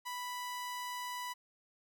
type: tone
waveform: sawtooth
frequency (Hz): 988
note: B5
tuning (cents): 0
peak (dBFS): -35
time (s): 0.05-1.34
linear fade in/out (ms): 20
effects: none